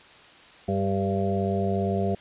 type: harmonic tone with a mistuned harmonic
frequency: 97.5 Hz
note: G2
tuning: 9 cents flat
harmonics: 1 / 2 / 4 / 5 / 6 / 7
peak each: -29 / -27 / -29 / -34 / -35 / -30 dBFS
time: 0.68-2.15 s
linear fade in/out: 5 ms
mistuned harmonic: 4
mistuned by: +17 cents
effects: white hiss -50 dBFS RMS until 2.2 s + resampled to 8000 Hz